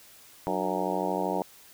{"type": "harmonic tone with a mistuned harmonic", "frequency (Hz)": 92.8, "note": "F#2", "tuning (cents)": 6, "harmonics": [2, 3, 4, 5, 6, 7, 8, 9, 10], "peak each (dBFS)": [-35, -35, -35, -35, -35, -35, -35, -35, -35], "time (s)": [0.47, 1.42], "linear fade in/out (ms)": 0, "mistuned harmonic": 3, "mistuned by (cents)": 110, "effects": ["white hiss -53 dBFS RMS until 1.73 s"]}